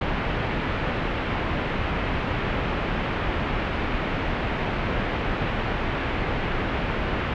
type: low-pass noise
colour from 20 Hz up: pink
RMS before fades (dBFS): -26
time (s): 0.01-7.34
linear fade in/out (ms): 5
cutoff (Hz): 2800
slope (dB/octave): 24
effects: none